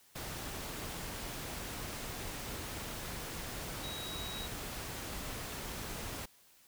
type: tone in noise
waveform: sine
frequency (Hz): 3834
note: A#7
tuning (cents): +48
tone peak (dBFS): -43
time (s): 3.83-4.47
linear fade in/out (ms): 10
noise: pink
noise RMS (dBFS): -42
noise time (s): 0.15-6.26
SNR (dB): -4
effects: white hiss -64 dBFS RMS until 6.67 s